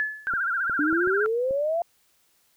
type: tone with exponential decay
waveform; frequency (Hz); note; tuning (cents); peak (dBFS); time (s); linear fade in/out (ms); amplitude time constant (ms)
sine; 1721; A6; -39; -20; 0-0.39; 0; 83
type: tone with vibrato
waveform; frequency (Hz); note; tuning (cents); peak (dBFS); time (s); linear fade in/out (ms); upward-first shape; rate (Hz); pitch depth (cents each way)
sine; 1479; F#6; -1; -23; 0.27-1.26; 0; sine; 15; 150
type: clicks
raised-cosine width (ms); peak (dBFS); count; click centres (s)
2; -26; 5; 0.337 / 0.697 / 0.928 / 1.074 / 1.509
type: exponential sweep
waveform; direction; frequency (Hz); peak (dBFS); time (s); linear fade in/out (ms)
sine; up; 289.3 to 698.5; -22; 0.79-1.82; 2
effects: white hiss -65 dBFS RMS until 2.56 s

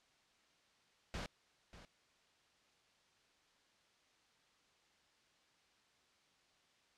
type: noise with echo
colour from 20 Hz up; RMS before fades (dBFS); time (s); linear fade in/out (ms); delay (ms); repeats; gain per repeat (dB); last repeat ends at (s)
pink; -43; 1.14-1.26; 0; 590; 1; -14; 1.85
effects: white hiss -72 dBFS RMS until 6.97 s + low-pass 5000 Hz 12 dB/octave

